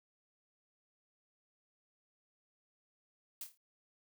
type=noise with echo; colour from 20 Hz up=blue; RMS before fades=-43 dBFS; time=3.41-3.44 s; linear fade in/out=2 ms; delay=27 ms; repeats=5; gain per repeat=-7 dB; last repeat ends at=3.575 s; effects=none